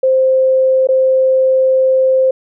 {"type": "tone with dropouts", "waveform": "sine", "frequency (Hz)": 523.3, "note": "C5", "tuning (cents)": 0, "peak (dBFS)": -8, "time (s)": [0.03, 2.31], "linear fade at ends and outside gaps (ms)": 5, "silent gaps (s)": [0.872, 0.887], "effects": []}